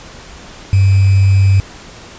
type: tone with sample-and-hold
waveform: sine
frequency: 97.2 Hz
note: G2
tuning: 14 cents flat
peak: -6 dBFS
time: 0.73-1.6 s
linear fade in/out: 0 ms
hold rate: 2450 Hz
effects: pink hiss -35 dBFS RMS until 2.18 s + resampled to 16000 Hz